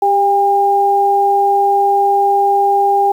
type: tone pair together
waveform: sine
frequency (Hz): 396 / 804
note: G4 / G5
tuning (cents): +18 / +44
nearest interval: octave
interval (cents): 1226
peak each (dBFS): -16 / -10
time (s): 0.02-3.12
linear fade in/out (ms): 5
effects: 7-bit